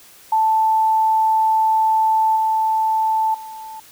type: tone with level steps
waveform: sine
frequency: 880 Hz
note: A5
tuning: in tune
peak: -13 / -15 / -31 dBFS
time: 0.32-3.8 s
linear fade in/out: 5 ms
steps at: 2.36 / 3.34 s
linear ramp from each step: 5 ms
effects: white hiss -46 dBFS RMS until 3.91 s